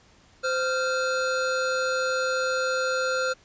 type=tone pair together; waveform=square; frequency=517.4 / 1388 Hz; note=C5 / F6; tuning=-19 / -11 cents; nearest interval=octave + perfect fourth; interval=1708 cents; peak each=-27 / -27 dBFS; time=0.43-3.34 s; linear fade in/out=20 ms; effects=pink hiss -57 dBFS RMS until 3.44 s + resampled to 16000 Hz